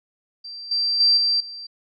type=tone with level steps; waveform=sine; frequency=4700 Hz; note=D8; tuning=1 cent sharp; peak=-33 / -19 / -13 / -17 / -33 dBFS; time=0.44-1.67 s; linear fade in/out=10 ms; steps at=0.71 / 1 / 1.17 / 1.4 s; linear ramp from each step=5 ms; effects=none